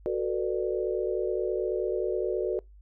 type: chord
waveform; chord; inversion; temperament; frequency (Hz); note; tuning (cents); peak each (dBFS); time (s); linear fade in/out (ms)
sine; B minor seventh; second; just; 370.4 / 444.5 / 493.9 / 592.7; F#4 / A4 / B4 / D5; +2 / +18 / 0 / +16; -29 / -31 / -33 / -34; 0.06-2.59; 0
effects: noise-tail reverb RT60 0.2 s tail -26 dB re dry + added 50 Hz sine -49 dBFS peak until 2.81 s